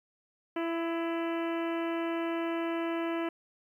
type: harmonic tone with a mistuned harmonic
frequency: 333.6 Hz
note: E4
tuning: 21 cents sharp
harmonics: 1 / 2 / 3 / 4 / 5 / 6 / 7 / 8 / 9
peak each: -31 / -37 / -41 / -43 / -45 / -47 / -48 / -49 / -50 dBFS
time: 0.56-3.29 s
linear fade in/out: 5 ms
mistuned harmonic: 4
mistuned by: -24 cents
effects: 11-bit